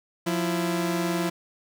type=tone pair together; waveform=sawtooth; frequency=176.57 / 333.6 Hz; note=F3 / E4; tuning=+19 / +21 cents; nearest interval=major seventh; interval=1102 cents; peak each=-23 dBFS; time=0.26-1.3 s; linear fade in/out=10 ms; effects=none